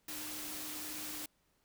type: tone in noise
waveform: sine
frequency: 304.3 Hz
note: D#4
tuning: 38 cents flat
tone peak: -50 dBFS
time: 0.08-1.26 s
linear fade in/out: 5 ms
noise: white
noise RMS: -43 dBFS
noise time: 0.08-1.26 s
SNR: -10 dB
effects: pink hiss -75 dBFS RMS until 1.64 s